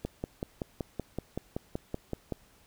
click train, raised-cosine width 2 ms, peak -19 dBFS, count 13, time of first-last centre 0.05-2.323 s, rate 5.28 Hz, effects pink hiss -62 dBFS RMS until 2.66 s

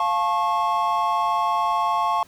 triangle chord, F augmented, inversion none, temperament just, 698.5 / 873.1 / 1091.3 Hz, F5 / A5 / C#6, 0 / -14 / -27 cents, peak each -24 / -22 / -20 dBFS, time 0-2.23 s, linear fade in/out 2 ms, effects pink hiss -53 dBFS RMS until 2.27 s

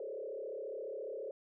sine tone with frequency modulation, 485.8 Hz, B4, 29 cents flat, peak -39 dBFS, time 0-1.31 s, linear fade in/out 2 ms, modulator 34.5 Hz, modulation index 2.4, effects none

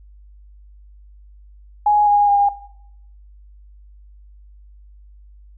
sine tone with pitch steps, 833 / 821.1 / 809.3 Hz, G#5 / G#5 / G#5, +5 / -20 / -45 cents, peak -11 dBFS, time 1.86-2.49 s, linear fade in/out 5 ms, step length 210 ms, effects noise-tail reverb RT60 0.8 s tail -18 dB re dry + added 50 Hz sine -42 dBFS peak until 5.57 s

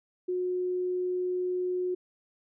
sine tone, 363.1 Hz, F#4, 33 cents flat, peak -27 dBFS, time 0.28-1.95 s, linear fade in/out 10 ms, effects none

